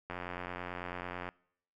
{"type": "click train", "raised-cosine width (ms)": 0.5, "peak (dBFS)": -24, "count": 107, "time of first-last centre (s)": [0.1, 1.29], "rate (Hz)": 89.1, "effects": ["noise-tail reverb RT60 0.7 s tail -25 dB re dry"]}